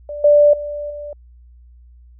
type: tone with level steps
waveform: sine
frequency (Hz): 587.3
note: D5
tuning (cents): 0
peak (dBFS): -25 / -7 / -23 / -27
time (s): 0.09-1.13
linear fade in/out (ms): 2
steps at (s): 0.24 / 0.53 / 0.9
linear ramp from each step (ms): 5
effects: added 60 Hz sine -42 dBFS peak until 2.19 s